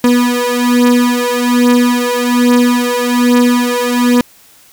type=beating tone pair; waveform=35% pulse; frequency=243.7 / 244.9 Hz; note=B3 / B3; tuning=-23 / -14 cents; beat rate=1.2 Hz; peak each=-10 dBFS; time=0.04-4.21 s; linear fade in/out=2 ms; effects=white hiss -44 dBFS RMS until 4.72 s